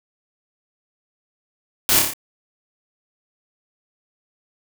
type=noise with echo; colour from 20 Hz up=white; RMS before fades=-17 dBFS; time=1.89-1.99 s; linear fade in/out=0 ms; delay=29 ms; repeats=5; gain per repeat=-3 dB; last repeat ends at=2.135 s; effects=none